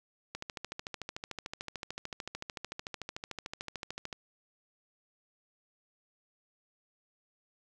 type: click train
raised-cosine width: 0.2 ms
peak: -21 dBFS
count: 52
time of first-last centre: 0.35-4.128 s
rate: 13.5 Hz
effects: none